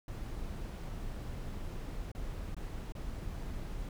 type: noise with dropouts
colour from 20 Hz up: brown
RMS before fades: -40 dBFS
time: 0.08-3.89 s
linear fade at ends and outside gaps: 2 ms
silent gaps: 2.117-2.149 / 2.547-2.566 / 2.922-2.951 s
effects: none